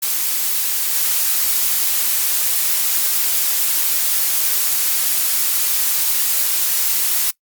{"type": "noise with level steps", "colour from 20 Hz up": "blue", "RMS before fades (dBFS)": [-19, -17], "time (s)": [0.02, 7.31], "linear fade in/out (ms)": 10, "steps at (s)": 0.93, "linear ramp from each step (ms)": 20, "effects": ["noise-tail reverb RT60 0.1 s tail -21 dB re dry", "Opus 48 kbps"]}